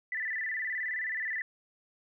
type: tone with vibrato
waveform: sine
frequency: 1879 Hz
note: A#6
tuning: 13 cents sharp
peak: -31 dBFS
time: 0.12-1.42 s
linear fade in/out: 2 ms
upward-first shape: square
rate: 19 Hz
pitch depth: 97 cents each way
effects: none